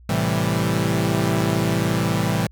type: chord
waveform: sawtooth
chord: A minor seventh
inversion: none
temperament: equal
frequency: 110 / 130.81 / 164.81 / 196 Hz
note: A2 / C3 / E3 / G3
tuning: 0 / 0 / 0 / 0 cents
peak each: -20 / -22 / -19 / -21 dBFS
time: 0.09-2.47 s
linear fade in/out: 5 ms
effects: added 60 Hz sine -44 dBFS peak until 2.51 s